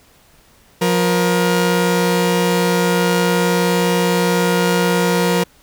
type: tone pair together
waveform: sawtooth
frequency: 177.83 / 474 Hz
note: F3 / A#4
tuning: +32 / +29 cents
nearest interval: octave + perfect fourth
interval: 1697 cents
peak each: -12 / -13 dBFS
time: 0.81-5.44 s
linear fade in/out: 10 ms
effects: pink hiss -51 dBFS RMS until 5.62 s